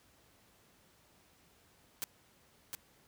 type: noise with echo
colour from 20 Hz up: white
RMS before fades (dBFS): -37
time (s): 2.02-2.04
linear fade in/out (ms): 0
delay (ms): 710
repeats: 1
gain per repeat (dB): -4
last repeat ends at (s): 2.75
effects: pink hiss -66 dBFS RMS until 3.07 s + high-pass 60 Hz 12 dB/octave